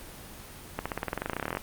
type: accelerating click train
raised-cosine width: 0.5 ms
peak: -14 dBFS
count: 21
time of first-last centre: 0.79-1.571 s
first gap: 66 ms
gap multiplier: 0.94
effects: pink hiss -45 dBFS RMS until 1.62 s + Opus 24 kbps